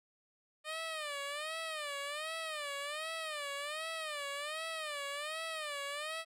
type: tone with vibrato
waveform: 10% pulse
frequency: 605 Hz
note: D#5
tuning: 49 cents flat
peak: -30 dBFS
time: 0.64-6.25 s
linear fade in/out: 50 ms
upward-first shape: sine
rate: 1.3 Hz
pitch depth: 130 cents each way
effects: low-pass 11000 Hz 12 dB/octave